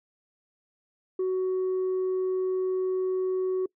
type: tone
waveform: sine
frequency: 372.8 Hz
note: F#4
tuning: 13 cents sharp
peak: -22 dBFS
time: 1.19-3.66 s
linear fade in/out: 5 ms
effects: noise-tail reverb RT60 0.1 s tail -24 dB re dry + tanh soft clip ceiling -23 dBFS